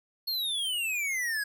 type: exponential sweep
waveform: square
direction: down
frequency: 4370 to 1635 Hz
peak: -29 dBFS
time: 0.27-1.44 s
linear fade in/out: 10 ms
effects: none